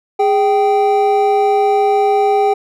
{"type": "tone pair together", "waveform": "triangle", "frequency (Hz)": [412.8, 779.3], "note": ["G#4", "G5"], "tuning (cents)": [-10, -10], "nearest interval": "major seventh", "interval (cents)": 1100, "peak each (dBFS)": -11, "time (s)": [0.19, 2.54], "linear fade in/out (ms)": 10, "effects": []}